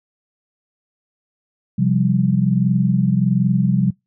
sine chord, C suspended fourth, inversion none, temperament equal, 130.81 / 174.61 / 196 Hz, C3 / F3 / G3, 0 / 0 / 0 cents, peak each -18 dBFS, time 1.78-3.91 s, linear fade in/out 10 ms, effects noise-tail reverb RT60 0.2 s tail -26 dB re dry

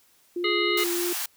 sine tone with vibrato, 349.2 Hz, F4, in tune, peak -26 dBFS, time 0.36-1.13 s, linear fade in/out 5 ms, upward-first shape sine, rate 3.1 Hz, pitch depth 12 cents each way
harmonic tone, 416.7 Hz, G#4, 6 cents sharp, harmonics 1 / 3 / 5 / 7 / 9 / 10, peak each -28 / -31 / -27 / -30 / -32 / -34 dBFS, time 0.44-0.84 s, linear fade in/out 5 ms
white high-pass noise, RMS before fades -30 dBFS, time 0.77-1.26 s, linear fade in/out 5 ms, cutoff 650 Hz, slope 96 dB/octave
effects white hiss -61 dBFS RMS until 1.36 s

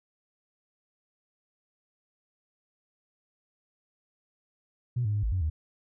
sine tone with pitch steps, 121.9 / 104.7 / 103.7 / 54.3 / 91.8 / 77.5 Hz, B2 / G#2 / G#2 / A1 / F#2 / D#2, -22 / +15 / -2 / -22 / -13 / -6 cents, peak -24 dBFS, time 4.96-5.5 s, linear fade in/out 10 ms, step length 90 ms, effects tanh soft clip ceiling -20 dBFS

